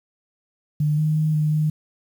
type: tone with pitch steps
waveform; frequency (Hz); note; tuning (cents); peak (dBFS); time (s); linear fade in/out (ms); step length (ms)
sine; 150.1 / 154.5 / 155.4 / 152.6 / 153.7; D3 / D#3 / D#3 / D#3 / D#3; +38 / -12 / -2 / -33 / -21; -17; 0.8-1.7; 5; 180
effects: 8-bit